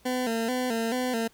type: tone with vibrato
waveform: 20% pulse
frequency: 239.7 Hz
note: A#3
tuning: 48 cents sharp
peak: -21 dBFS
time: 0.05-1.28 s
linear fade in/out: 10 ms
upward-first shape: square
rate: 2.3 Hz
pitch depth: 92 cents each way
effects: pink hiss -60 dBFS RMS until 1.33 s